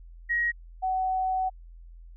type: tone pair in turn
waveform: sine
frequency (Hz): 1893 / 751.2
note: A#6 / F#5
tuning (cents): +26 / +26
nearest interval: octave + major third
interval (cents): 1600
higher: first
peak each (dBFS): -23 / -24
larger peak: first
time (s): 0.29-0.52 / 0.82-1.5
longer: second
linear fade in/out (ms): 20
effects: added 42 Hz sine -44 dBFS peak until 2.16 s